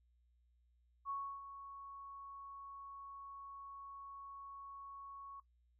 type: tone with ADSR envelope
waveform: sine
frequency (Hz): 1108.7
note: C#6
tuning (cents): 0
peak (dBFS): -38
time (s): 1.05-5.4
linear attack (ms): 48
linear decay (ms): 310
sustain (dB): -11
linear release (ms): 4
effects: noise-tail reverb RT60 0.1 s tail -18 dB re dry + added 60 Hz sine -70 dBFS peak until 5.79 s